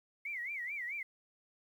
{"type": "tone with vibrato", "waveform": "sine", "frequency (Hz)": 2120, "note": "C7", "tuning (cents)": 22, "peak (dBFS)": -37, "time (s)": [0.25, 1.03], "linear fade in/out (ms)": 5, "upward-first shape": "sine", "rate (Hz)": 4.6, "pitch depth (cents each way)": 200, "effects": ["11-bit"]}